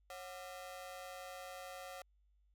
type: ring-modulated tone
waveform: sawtooth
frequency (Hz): 641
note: E5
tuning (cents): -49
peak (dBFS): -40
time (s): 0.1-2.02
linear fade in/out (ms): 2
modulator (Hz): 94.6
effects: added 50 Hz sine -69 dBFS peak until 2.54 s